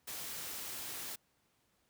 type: noise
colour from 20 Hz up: white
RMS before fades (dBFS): -43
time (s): 0.07-1.16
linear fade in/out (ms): 10
effects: pink hiss -75 dBFS RMS until 1.89 s + high-pass 60 Hz 12 dB/octave